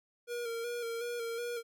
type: tone with vibrato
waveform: square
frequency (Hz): 470.1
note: A#4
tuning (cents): +15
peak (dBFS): -36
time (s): 0.27-1.63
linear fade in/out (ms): 50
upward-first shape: square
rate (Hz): 2.7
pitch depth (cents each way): 32
effects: none